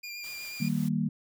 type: tone with vibrato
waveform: 25% pulse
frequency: 2400 Hz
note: D7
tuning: 37 cents sharp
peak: -34 dBFS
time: 0.03-0.69 s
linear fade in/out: 10 ms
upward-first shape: triangle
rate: 8.2 Hz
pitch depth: 22 cents each way
type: noise with tremolo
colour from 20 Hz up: white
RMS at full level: -47 dBFS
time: 0.23-0.89 s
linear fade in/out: 10 ms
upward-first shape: triangle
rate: 5.4 Hz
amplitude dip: 25%
type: chord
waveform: sine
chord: Eb major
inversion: none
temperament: equal with one note detuned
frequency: 155.56 / 194.64 / 233.1 Hz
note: Eb3 / G3 / Bb3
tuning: 0 / -12 / 0 cents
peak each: -30 dBFS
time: 0.6-1.09 s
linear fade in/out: 10 ms
effects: none